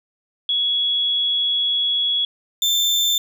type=tone pair in turn; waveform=sine / 35% pulse; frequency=3357 / 3557 Hz; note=G#7 / A7; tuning=+18 / +18 cents; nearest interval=minor second; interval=100 cents; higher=second; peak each=-17 / -14 dBFS; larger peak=second; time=0.49-2.25 / 2.62-3.18 s; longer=first; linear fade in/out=2 ms; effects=none